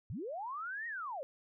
sine linear two-way sweep, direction up then down, 79.1 to 1900 to 501 Hz, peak -38 dBFS, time 0.1-1.23 s, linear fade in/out 0 ms, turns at 0.87 s, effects none

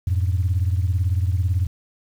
sine beating tone pair, 87.31 / 105.31 Hz, F2 / G#2, 0 / +25 cents, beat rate 18 Hz, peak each -18 / -22 dBFS, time 0.07-1.67 s, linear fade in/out 5 ms, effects tanh soft clip ceiling -12 dBFS + 8-bit

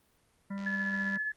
harmonic tone, 197.8 Hz, G3, 16 cents sharp, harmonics 1 / 3 / 5 / 7 / 9 / 10, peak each -34 / -49 / -48 / -51 / -54 / -53 dBFS, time 0.5-1.18 s, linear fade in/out 10 ms
click train, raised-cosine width 0.2 ms, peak -33 dBFS, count 52, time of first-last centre 0.58-1.157 s, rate 88.4 Hz
sine tone with tremolo, 1718 Hz, A6, 42 cents flat, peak -29 dBFS, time 0.66-1.32 s, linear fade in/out 5 ms, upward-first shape triangle, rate 15 Hz, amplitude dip 45%
effects pink hiss -69 dBFS RMS until 1.36 s + Opus 32 kbps

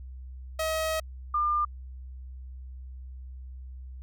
sawtooth / sine tone pair in turn, 636 / 1200.6 Hz, D#5 / D6, +38 / +38 cents, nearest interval major seventh, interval 1100 cents, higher second, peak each -23 dBFS, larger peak neither, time 0.59-1 / 1.34-1.65 s, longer first, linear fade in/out 5 ms, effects added 64 Hz sine -39 dBFS peak until 4.02 s

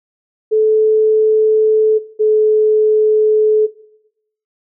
sine tone pair in turn, 434.3 / 430.1 Hz, A4 / A4, -23 / -39 cents, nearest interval unison, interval 16 cents, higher first, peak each -9 dBFS, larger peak neither, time 0.51-1.99 / 2.19-3.67 s, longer neither, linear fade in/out 20 ms, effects noise-tail reverb RT60 0.8 s tail -17 dB re dry

